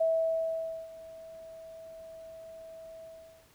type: tone with ADSR envelope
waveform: sine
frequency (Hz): 651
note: E5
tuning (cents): -22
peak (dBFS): -23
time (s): 0-3.49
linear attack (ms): 10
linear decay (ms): 870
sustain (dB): -21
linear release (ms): 450
effects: pink hiss -62 dBFS RMS until 3.54 s